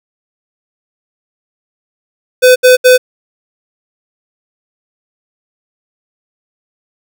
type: tone bursts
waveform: square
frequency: 505 Hz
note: B4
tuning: 39 cents sharp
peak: -3 dBFS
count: 3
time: 2.42-2.98 s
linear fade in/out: 20 ms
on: 140 ms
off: 70 ms
effects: none